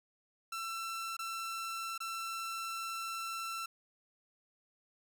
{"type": "tone with dropouts", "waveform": "sawtooth", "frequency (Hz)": 1342, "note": "E6", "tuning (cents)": 31, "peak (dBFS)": -34, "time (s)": [0.52, 3.66], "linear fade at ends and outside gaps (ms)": 5, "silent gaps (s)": [[1.168, 1.19], [1.979, 2.003]], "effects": []}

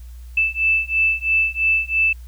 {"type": "beating tone pair", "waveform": "sine", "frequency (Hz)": [2637, 2640], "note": ["E7", "E7"], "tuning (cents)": [0, 2], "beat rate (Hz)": 3, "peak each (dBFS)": -19, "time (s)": [0.37, 2.13], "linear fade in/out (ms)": 5, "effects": ["added 60 Hz sine -34 dBFS peak until 2.27 s", "white hiss -55 dBFS RMS until 2.27 s"]}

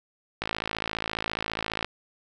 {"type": "click train", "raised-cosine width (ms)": 0.3, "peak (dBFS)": -12, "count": 79, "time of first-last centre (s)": [0.42, 1.846], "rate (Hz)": 54.7, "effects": []}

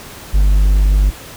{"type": "tone", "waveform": "triangle", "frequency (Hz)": 49.69, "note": "G1", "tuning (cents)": 24, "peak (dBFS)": -6, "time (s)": [0.33, 1.11], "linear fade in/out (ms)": 20, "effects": ["pink hiss -34 dBFS RMS until 1.36 s"]}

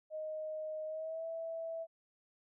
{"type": "tone with pitch glide", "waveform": "sine", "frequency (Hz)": [622.3, 656.6], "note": ["D#5", "E5"], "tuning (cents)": [0, -7], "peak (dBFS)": -38, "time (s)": [0.1, 1.87], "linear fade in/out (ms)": 50, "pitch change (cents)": 93, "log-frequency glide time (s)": [0.86, 1.26], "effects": []}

